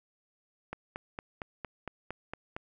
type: click train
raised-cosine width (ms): 0.5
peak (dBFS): -22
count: 9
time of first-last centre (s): 0.73-2.565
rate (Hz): 4.36
effects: none